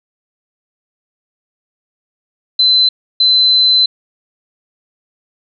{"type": "tone bursts at uneven times", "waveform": "sine", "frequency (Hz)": 4050, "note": "B7", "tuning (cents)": 43, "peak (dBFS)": -7, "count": 2, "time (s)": [[2.59, 2.89], [3.2, 3.86]], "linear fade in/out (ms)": 5, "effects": []}